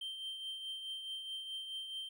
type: tone with tremolo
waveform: triangle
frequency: 3136 Hz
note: G7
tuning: in tune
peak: -37 dBFS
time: 0.01-2.09 s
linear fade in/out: 5 ms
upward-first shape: triangle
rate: 4.7 Hz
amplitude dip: 50%
effects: none